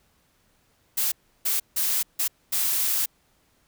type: noise bursts at uneven times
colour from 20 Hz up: blue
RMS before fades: -24 dBFS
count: 5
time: 0.97-1.12 / 1.45-1.6 / 1.76-2.03 / 2.19-2.28 / 2.52-3.06 s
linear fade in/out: 10 ms
effects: pink hiss -65 dBFS RMS until 3.67 s